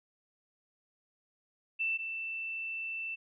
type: tone pair in turn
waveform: sine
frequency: 2666 / 2666 Hz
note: E7 / E7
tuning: +19 / +19 cents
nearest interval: unison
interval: 0 cents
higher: neither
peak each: -29 / -35 dBFS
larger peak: first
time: 1.79-1.98 / 1.98-3.16 s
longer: second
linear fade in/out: 20 ms
effects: none